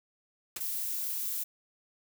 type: noise with exponential decay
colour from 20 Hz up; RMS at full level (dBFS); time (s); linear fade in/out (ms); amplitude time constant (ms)
white; -32; 0.56-0.66; 5; 20
type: noise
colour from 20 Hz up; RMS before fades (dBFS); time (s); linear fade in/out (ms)
violet; -34; 0.6-1.44; 10
effects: none